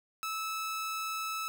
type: tone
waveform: sawtooth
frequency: 1306 Hz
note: E6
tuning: 17 cents flat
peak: -30 dBFS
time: 0.23-1.48 s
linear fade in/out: 0 ms
effects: none